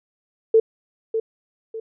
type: tone with echo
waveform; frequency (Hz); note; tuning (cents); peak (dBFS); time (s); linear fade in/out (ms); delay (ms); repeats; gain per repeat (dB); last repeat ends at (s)
sine; 446.3; A4; +25; -10; 0.54-0.6; 5; 600; 2; -9; 1.8
effects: none